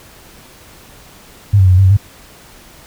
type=tone with pitch steps; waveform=sine; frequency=101.3 / 94.9 / 92.3 / 91 / 96.8 / 93.5 / 100.7 Hz; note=G#2 / F#2 / F#2 / F#2 / G2 / F#2 / G2; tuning=-43 / +44 / -4 / -28 / -21 / +19 / +47 cents; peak=-5 dBFS; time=1.53-1.971 s; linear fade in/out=10 ms; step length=63 ms; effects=pink hiss -41 dBFS RMS until 2.86 s